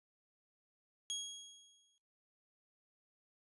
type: tone with exponential decay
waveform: 25% pulse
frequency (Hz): 3300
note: G#7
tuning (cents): -12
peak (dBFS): -33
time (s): 1.1-1.98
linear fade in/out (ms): 0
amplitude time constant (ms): 190
effects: noise-tail reverb RT60 0.8 s tail -20 dB re dry + resampled to 24000 Hz